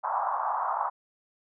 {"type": "band-pass noise", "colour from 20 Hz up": "pink", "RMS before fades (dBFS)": -29, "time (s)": [0.03, 0.9], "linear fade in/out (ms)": 20, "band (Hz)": [740, 1200], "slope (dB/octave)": 48, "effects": []}